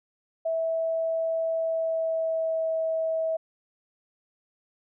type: tone with pitch glide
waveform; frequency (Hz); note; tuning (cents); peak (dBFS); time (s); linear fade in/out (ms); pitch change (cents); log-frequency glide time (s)
sine; 653 to 646.2; E5 to E5; -17 to -35; -24; 0.45-3.37; 10; -18; 1.53-2.73
effects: none